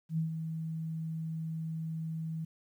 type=tone with ADSR envelope; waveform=sine; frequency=161 Hz; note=E3; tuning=41 cents flat; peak=-27 dBFS; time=0.09-2.45 s; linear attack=87 ms; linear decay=120 ms; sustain=-7 dB; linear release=8 ms; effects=11-bit